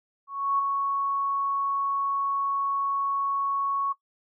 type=tone with ADSR envelope; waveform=sine; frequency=1108.7 Hz; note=C#6; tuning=in tune; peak=-20 dBFS; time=0.27-3.93 s; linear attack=320 ms; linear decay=7 ms; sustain=-4 dB; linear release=13 ms; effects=noise-tail reverb RT60 0.1 s tail -17 dB re dry